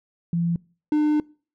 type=tone pair in turn; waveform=sine / triangle; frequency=170 / 301.2 Hz; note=F3 / D4; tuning=-46 / +44 cents; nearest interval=minor seventh; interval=990 cents; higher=second; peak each=-20 / -15 dBFS; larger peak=second; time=0.33-0.56 / 0.92-1.2 s; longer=second; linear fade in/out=2 ms; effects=noise-tail reverb RT60 0.4 s tail -24 dB re dry